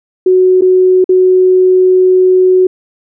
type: tone with dropouts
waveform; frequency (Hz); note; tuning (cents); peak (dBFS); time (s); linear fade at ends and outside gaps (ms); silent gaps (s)
sine; 370; F#4; 0; -4; 0.26-2.67; 5; 0.611-0.619 / 1.043-1.091
effects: none